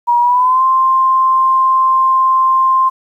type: tone with pitch glide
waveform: sine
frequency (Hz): 957 to 1049.7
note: A#5 to C6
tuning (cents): +45 to +5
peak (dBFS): -8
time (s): 0.07-2.9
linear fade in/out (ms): 20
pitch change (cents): +160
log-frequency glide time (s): 0.2-0.63
effects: 8-bit